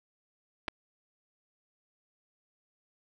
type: clicks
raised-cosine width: 0.3 ms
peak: -17 dBFS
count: 2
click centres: 0.681 / 0.684 s
effects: none